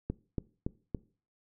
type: click train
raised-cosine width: 3 ms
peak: -19 dBFS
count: 4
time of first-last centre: 0.1-0.947 s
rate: 3.54 Hz
effects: noise-tail reverb RT60 0.4 s tail -21 dB re dry